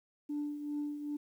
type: tone with tremolo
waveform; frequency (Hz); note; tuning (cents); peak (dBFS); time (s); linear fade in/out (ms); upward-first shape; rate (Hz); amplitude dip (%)
sine; 293.7; D4; 0; -31; 0.29-1.17; 10; triangle; 2.5; 65
effects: tanh soft clip ceiling -30 dBFS + 11-bit